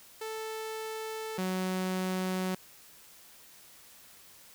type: tone pair in turn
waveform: sawtooth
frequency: 440 / 185.8 Hz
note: A4 / F#3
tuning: 0 / +7 cents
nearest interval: octave + minor third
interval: 1493 cents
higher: first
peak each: -32 / -26 dBFS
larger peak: second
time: 0.21-1.38 / 1.38-2.55 s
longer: neither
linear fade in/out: 5 ms
effects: white hiss -55 dBFS RMS until 4.54 s